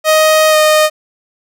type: tone with pitch glide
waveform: sawtooth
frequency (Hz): 625 to 616.4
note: D#5 to D#5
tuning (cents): +8 to -16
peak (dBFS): -3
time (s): 0.04-0.9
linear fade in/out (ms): 50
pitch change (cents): -24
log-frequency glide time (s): 0.5-0.56
effects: none